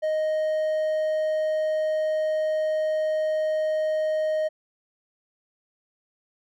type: tone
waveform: triangle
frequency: 622.3 Hz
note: D#5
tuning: in tune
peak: -20 dBFS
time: 0.02-4.49 s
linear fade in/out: 20 ms
effects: none